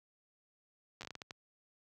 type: slowing click train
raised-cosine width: 0.2 ms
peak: -27 dBFS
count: 9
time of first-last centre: 1.01-1.309 s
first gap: 9 ms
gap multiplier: 1.39
effects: high-pass 80 Hz 12 dB/octave